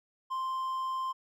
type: tone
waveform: triangle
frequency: 1046.5 Hz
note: C6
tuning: in tune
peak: -29 dBFS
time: 0.3-1.13 s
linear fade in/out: 20 ms
effects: none